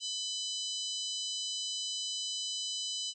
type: harmonic tone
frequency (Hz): 1000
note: B5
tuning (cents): +21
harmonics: 3 / 4 / 5 / 6 / 7 / 8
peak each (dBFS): -38 / -40 / -42 / -44 / -45 / -46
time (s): 0-3.14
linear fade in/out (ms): 50
effects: none